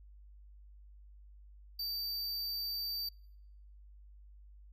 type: tone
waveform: square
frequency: 4638 Hz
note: D8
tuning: 22 cents flat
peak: -36 dBFS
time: 1.79-3.09 s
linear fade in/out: 5 ms
effects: noise-tail reverb RT60 0.8 s tail -26 dB re dry + added 50 Hz sine -53 dBFS peak until 4.72 s